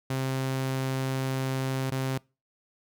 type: tone with dropouts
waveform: sawtooth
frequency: 132.4 Hz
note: C3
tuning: 21 cents sharp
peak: -23 dBFS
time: 0.1-2.18 s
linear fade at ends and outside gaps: 5 ms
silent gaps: 1.903-1.917 s
effects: noise-tail reverb RT60 0.3 s tail -25 dB re dry